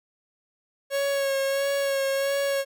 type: tone with vibrato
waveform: 45% pulse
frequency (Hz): 551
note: C#5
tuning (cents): -11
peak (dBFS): -23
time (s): 0.9-2.65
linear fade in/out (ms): 50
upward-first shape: sine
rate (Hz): 1.5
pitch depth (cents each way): 25
effects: none